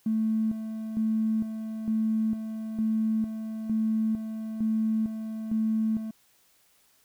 triangle tone with tremolo, 220 Hz, A3, in tune, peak -19 dBFS, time 0.06-6.11 s, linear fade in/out 5 ms, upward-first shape square, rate 1.1 Hz, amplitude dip 70%, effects tanh soft clip ceiling -21 dBFS + white hiss -64 dBFS RMS until 7.04 s

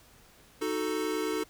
square chord, D# diminished, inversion none, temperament equal, 311.1 / 370 / 440 Hz, D#4 / F#4 / A4, 0 / 0 / 0 cents, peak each -34 / -36 / -33 dBFS, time 0.61-1.44 s, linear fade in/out 10 ms, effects pink hiss -58 dBFS RMS until 1.49 s

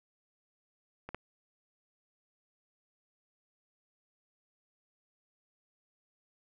clicks, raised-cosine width 0.5 ms, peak -27 / -23 dBFS, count 2, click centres 1.09 / 1.146 s, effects none

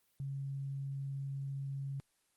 sine tone, 137.6 Hz, C#3, 12 cents flat, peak -37 dBFS, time 0.2-2 s, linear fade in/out 0 ms, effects white hiss -75 dBFS RMS until 2.36 s + Opus 24 kbps

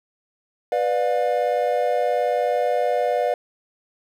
triangle chord, B diminished, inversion none, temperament just, 493.9 / 592.7 / 711.2 Hz, B4 / D5 / F5, 0 / +16 / +31 cents, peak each -21 dBFS, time 0.72-3.34 s, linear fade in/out 2 ms, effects 9-bit

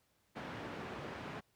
pink band-pass noise, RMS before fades -45 dBFS, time 0.35-1.41 s, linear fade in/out 20 ms, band 120 to 2200 Hz, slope 12 dB/octave, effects pink hiss -75 dBFS RMS until 1.55 s + high-pass 60 Hz 12 dB/octave

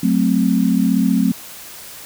sine chord, F# diminished, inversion none, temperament equal, 185 / 220 / 261.6 Hz, F#3 / A3 / C4, 0 / 0 / 0 cents, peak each -17 dBFS, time 0.03-1.32 s, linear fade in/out 5 ms, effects white hiss -36 dBFS RMS until 2.05 s

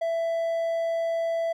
triangle tone, 664 Hz, E5, 12 cents sharp, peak -22 dBFS, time 0.01-1.53 s, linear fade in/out 10 ms, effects none

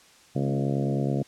harmonic tone with a mistuned harmonic, 69.3 Hz, C#2, in tune, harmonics 2 / 3 / 4 / 5 / 6 / 7 / 8 / 9 / 10, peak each -26 / -30 / -32 / -34 / -36 / -37 / -38 / -39 / -40 dBFS, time 0.35-1.23 s, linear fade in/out 10 ms, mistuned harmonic 4, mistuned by -17 cents, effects white hiss -55 dBFS RMS until 1.27 s + low-pass 8000 Hz 12 dB/octave

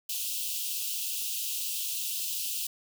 white high-pass noise, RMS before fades -33 dBFS, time 0.09-2.67 s, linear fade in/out 5 ms, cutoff 2600 Hz, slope 96 dB/octave, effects none

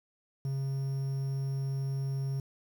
triangle tone with quantisation, 135.7 Hz, C#3, 36 cents flat, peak -28 dBFS, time 0.45-2.4 s, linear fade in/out 2 ms, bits 9, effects none

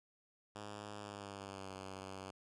5% pulse tone with pitch glide, 103.83 to 95.76 Hz, G#2 to G2, 0 to -40 cents, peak -35 dBFS, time 0.55-2.31 s, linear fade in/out 10 ms, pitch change -140 cents, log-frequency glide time 0.96-1.7 s, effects resampled to 22050 Hz

